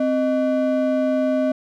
triangle ring-modulated tone, 440 Hz, A4, in tune, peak -12 dBFS, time 0-1.52 s, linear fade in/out 5 ms, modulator 179 Hz, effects none

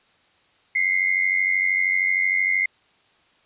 sine tone pair together, 2053 / 2146 Hz, C7 / C7, -33 / +43 cents, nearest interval minor second, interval 76 cents, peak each -21 dBFS, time 0.75-2.66 s, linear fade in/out 5 ms, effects white hiss -60 dBFS RMS until 3.45 s + resampled to 8000 Hz

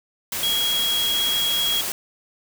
sine tone in noise, 3300 Hz, G#7, 12 cents flat, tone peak -20 dBFS, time 0.43-1.81 s, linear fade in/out 2 ms, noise white, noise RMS -27 dBFS, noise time 0.32-1.92 s, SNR +4 dB, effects none

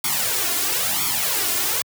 white noise with flanger, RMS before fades -22 dBFS, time 0.04-1.82 s, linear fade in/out 2 ms, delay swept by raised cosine 0.88 to 2.88 ms, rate 1 Hz, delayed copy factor +0.8, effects high-pass 100 Hz 12 dB/octave

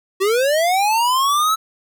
square linear sweep, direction up, 370 to 1318.5 Hz, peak -15 dBFS, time 0.2-1.56 s, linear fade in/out 20 ms, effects none

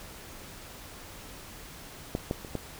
clicks, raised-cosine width 2 ms, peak -15 / -15 / -27 / -17 dBFS, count 4, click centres 2.151 / 2.311 / 2.448 / 2.553 s, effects pink hiss -46 dBFS RMS until 2.79 s

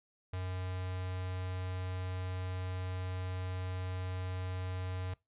square tone with notch filter, 92 Hz, F#2, 9 cents flat, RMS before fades -38 dBFS, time 0.33-5.14 s, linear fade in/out 5 ms, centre 250 Hz, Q 1.9, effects noise-tail reverb RT60 0.2 s tail -22 dB re dry + resampled to 8000 Hz

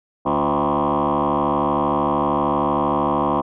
sine tone with frequency modulation, 650 Hz, E5, 24 cents flat, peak -15 dBFS, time 0.25-3.42 s, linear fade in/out 20 ms, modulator 73 Hz, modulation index 6.4, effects tanh soft clip ceiling -13 dBFS

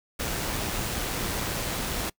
pink noise with amplitude modulation, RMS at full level -29 dBFS, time 0.19-2.1 s, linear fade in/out 10 ms, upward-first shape sine, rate 113 Hz, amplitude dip 25%, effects noise-tail reverb RT60 0.1 s tail -24 dB re dry

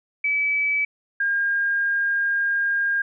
sine tone pair in turn, 2295 / 1613.5 Hz, D7 / G6, -40 / +50 cents, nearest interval tritone, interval 610 cents, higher first, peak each -19 dBFS, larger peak neither, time 0.24-0.85 / 1.2-3.02 s, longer second, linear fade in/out 5 ms, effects none

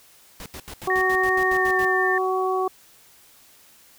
pink noise bursts, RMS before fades -37 dBFS, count 11, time 0.4-1.849 s, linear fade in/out 0 ms, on 59 ms, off 80 ms
harmonic tone, 374.5 Hz, F#4, 21 cents sharp, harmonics 1 / 2 / 3, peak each -23 / -26 / -26 dBFS, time 0.87-2.68 s, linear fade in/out 5 ms
sine tone with pitch glide, 1847 to 1801.7 Hz, A#6 to A6, -16 to +41 cents, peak -21 dBFS, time 0.9-2.18 s, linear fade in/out 2 ms, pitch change -43 cents, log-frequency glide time 1.46-1.81 s
effects white hiss -53 dBFS RMS until 3.98 s

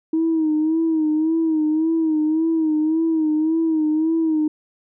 sine tone with vibrato, 316.7 Hz, D#4, 31 cents sharp, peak -15 dBFS, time 0.13-4.48 s, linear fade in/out 5 ms, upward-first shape sine, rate 1.8 Hz, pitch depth 60 cents each way, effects tanh soft clip ceiling -12 dBFS

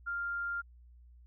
sine tone, 1396.9 Hz, F6, in tune, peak -33 dBFS, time 0.06-0.62 s, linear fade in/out 20 ms, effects added 60 Hz sine -54 dBFS peak until 1.26 s

